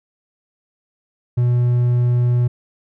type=tone; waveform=triangle; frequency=122 Hz; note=B2; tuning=21 cents flat; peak=-11 dBFS; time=1.37-2.48 s; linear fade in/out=10 ms; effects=none